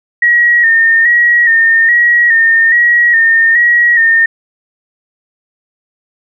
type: tone with vibrato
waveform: sine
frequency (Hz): 1864.7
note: A#6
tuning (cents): 0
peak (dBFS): -5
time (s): 0.22-4.26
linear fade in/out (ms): 5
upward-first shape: square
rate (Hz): 1.2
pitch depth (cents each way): 39
effects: none